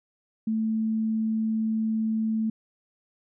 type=tone; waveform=sine; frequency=220.6 Hz; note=A3; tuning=5 cents sharp; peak=-23 dBFS; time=0.47-2.5 s; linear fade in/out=5 ms; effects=none